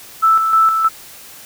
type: tone with tremolo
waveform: sine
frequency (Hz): 1318.5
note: E6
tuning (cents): 0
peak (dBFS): -8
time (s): 0.22-0.89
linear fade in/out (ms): 20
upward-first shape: square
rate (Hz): 3.2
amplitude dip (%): 45
effects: white hiss -38 dBFS RMS until 1.45 s